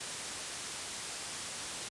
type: low-pass noise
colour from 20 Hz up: white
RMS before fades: -42 dBFS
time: 0-1.89 s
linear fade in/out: 10 ms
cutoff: 10000 Hz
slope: 48 dB/octave
effects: high-pass 60 Hz 12 dB/octave + resampled to 24000 Hz